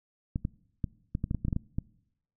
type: clicks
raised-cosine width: 5 ms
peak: -17 dBFS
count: 12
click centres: 0.359 / 0.451 / 0.842 / 1.151 / 1.241 / 1.311 / 1.347 / 1.45 / 1.483 / 1.528 / 1.564 / 1.785 s
effects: noise-tail reverb RT60 0.8 s tail -23 dB re dry